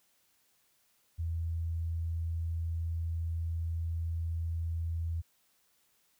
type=tone; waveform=sine; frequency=82.8 Hz; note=E2; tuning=8 cents sharp; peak=-31 dBFS; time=1.18-5.22 s; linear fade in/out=20 ms; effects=white hiss -71 dBFS RMS until 6.19 s